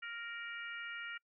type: harmonic tone with a mistuned harmonic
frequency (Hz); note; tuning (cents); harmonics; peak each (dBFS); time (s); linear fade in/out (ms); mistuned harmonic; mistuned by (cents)
466.4; A#4; +1; 3 / 4 / 5 / 6; -45 / -47 / -49 / -51; 0.02-1.18; 10; 6; +30
effects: noise-tail reverb RT60 0.1 s tail -26 dB re dry